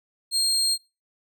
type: tone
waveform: 30% pulse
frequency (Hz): 4216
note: C8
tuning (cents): +12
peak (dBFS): -17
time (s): 0.31-0.78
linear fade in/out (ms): 50
effects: noise-tail reverb RT60 0.3 s tail -25 dB re dry